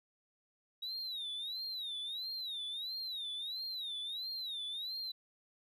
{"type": "tone with vibrato", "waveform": "sine", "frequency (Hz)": 3821, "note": "A#7", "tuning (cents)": 42, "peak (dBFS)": -36, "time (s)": [0.82, 5.12], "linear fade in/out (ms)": 10, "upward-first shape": "sine", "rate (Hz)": 1.5, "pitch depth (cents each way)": 170, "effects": ["tanh soft clip ceiling -37 dBFS", "13-bit"]}